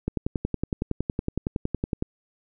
click train, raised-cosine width 3 ms, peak -12 dBFS, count 22, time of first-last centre 0.08-2.024 s, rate 10.8 Hz, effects none

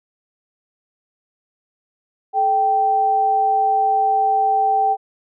sine tone pair together, 431.7 / 780 Hz, A4 / G5, -33 / -9 cents, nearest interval minor seventh, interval 1024 cents, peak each -26 / -14 dBFS, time 2.33-4.97 s, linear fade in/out 50 ms, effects none

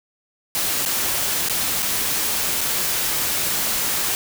white noise with dropouts, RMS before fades -22 dBFS, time 0.55-4.15 s, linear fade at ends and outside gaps 0 ms, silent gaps 0.852-0.86 / 1.486-1.497 / 1.822-1.827 / 2.608-2.613 s, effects none

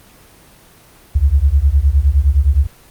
sine beating tone pair, 65.41 / 75.11 Hz, C2 / D2, 0 / +39 cents, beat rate 9.7 Hz, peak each -12 dBFS, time 1.15-2.67 s, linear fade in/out 10 ms, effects pink hiss -45 dBFS RMS until 2.9 s + Opus 24 kbps

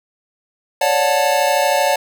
square chord, D major seventh, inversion third, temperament equal with one note detuned, 554.4 / 587.3 / 726.9 / 880 Hz, C#5 / D5 / F#5 / A5, 0 / 0 / -31 / 0 cents, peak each -20 dBFS, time 0.81-1.96 s, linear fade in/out 5 ms, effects none

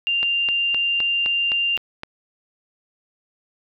sine tone, 2789 Hz, F7, 3 cents flat, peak -18 dBFS, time 0.07-1.77 s, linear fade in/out 0 ms
click train, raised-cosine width 0.3 ms, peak -14 dBFS, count 8, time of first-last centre 0.23-2.034 s, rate 3.88 Hz
effects none

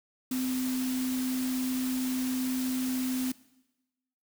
sine tone in noise, 256.5 Hz, C4, 34 cents flat, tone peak -28 dBFS, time 0.31-3.32 s, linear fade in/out 5 ms, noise white, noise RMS -39 dBFS, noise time 0.31-3.32 s, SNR +8 dB, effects noise-tail reverb RT60 1.0 s tail -19 dB re dry

